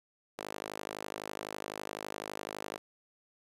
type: tone with high-pass filter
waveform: sawtooth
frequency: 51.91 Hz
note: G#1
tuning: in tune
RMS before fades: -42 dBFS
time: 0.38-2.78 s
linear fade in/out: 5 ms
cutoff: 460 Hz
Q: 1.1
effects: resampled to 32000 Hz